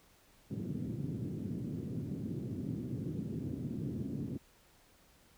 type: band-pass noise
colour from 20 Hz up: pink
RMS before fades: -39 dBFS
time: 0.5-4.38 s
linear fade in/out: 10 ms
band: 110 to 310 Hz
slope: 24 dB/octave
effects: pink hiss -65 dBFS RMS until 5.37 s